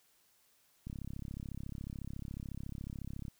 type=click train; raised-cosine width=5 ms; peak=-30 dBFS; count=83; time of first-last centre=0.87-3.282 s; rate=34 Hz; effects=white hiss -70 dBFS RMS until 3.39 s